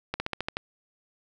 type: slowing click train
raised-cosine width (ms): 0.3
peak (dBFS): -13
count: 7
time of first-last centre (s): 0.14-0.569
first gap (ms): 60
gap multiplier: 1.07
effects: none